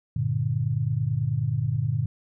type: chord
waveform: sine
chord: G minor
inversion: none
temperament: just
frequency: 98 / 117.6 / 147 Hz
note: G2 / Bb2 / D3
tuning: 0 / +16 / +2 cents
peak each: -30 / -25 / -27 dBFS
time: 0.16-2.06 s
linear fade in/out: 5 ms
effects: none